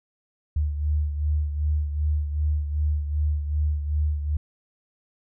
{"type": "beating tone pair", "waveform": "sine", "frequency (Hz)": [74.6, 77.2], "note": ["D2", "D#2"], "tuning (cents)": [28, -13], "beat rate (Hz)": 2.6, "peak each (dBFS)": [-22, -30], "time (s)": [0.56, 4.37], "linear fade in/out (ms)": 5, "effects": []}